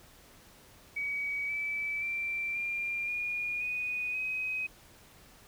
sine tone with pitch steps, 2267 / 2308 / 2350 / 2392 / 2435 / 2479 / 2524 Hz, C#7 / D7 / D7 / D7 / D#7 / D#7 / D#7, +38 / -31 / +1 / +31 / -38 / -7 / +24 cents, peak -31 dBFS, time 0.96-4.67 s, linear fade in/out 10 ms, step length 530 ms, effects pink hiss -57 dBFS RMS until 5.47 s

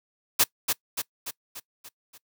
white noise with echo, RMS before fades -19 dBFS, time 0.39-0.44 s, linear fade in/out 10 ms, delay 290 ms, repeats 6, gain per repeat -5 dB, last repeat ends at 2.18 s, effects noise-tail reverb RT60 0.1 s tail -22 dB re dry + high-pass 150 Hz 12 dB/octave

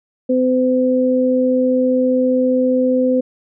sine tone pair together, 255 / 510 Hz, C4 / C5, -44 / -44 cents, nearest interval octave, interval 1200 cents, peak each -15 dBFS, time 0.29-3.21 s, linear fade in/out 10 ms, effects none

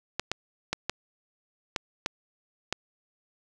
clicks, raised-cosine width 0.2 ms, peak -10 dBFS, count 7, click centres 0.196 / 0.316 / 0.73 / 0.896 / 1.762 / 2.061 / 2.726 s, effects none

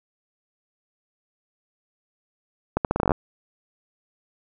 accelerating click train, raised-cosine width 1 ms, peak -6 dBFS, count 11, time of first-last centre 2.77-3.118 s, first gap 78 ms, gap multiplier 0.8, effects none

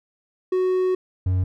triangle tone pair in turn, 370 / 92.27 Hz, F#4 / F#2, 0 / -4 cents, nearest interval 2 octaves, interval 2404 cents, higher first, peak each -16 dBFS, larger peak neither, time 0.52-0.95 / 1.26-1.44 s, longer first, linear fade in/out 5 ms, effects none

